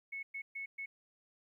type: tone bursts at uneven times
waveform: sine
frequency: 2200 Hz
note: C#7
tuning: 14 cents flat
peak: -39 dBFS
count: 4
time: 0.12-0.23 / 0.34-0.42 / 0.55-0.66 / 0.78-0.86 s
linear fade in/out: 10 ms
effects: 13-bit